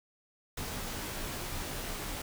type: noise with comb filter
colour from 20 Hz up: pink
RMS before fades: -38 dBFS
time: 0.57-2.22 s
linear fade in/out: 5 ms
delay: 18 ms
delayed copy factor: -0.6
effects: none